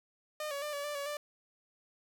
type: tone with pitch steps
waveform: sawtooth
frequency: 608 / 564 / 596 / 571 / 589 / 565 / 590 Hz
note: D#5 / C#5 / D5 / D5 / D5 / C#5 / D5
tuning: -40 / +30 / +25 / -49 / +5 / +33 / +8 cents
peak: -32 dBFS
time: 0.4-1.17 s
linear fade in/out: 2 ms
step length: 110 ms
effects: none